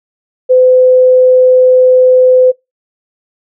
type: tone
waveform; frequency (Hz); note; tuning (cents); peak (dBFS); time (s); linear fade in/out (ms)
sine; 509; C5; -48; -3; 0.49-2.52; 20
effects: noise-tail reverb RT60 0.2 s tail -23 dB re dry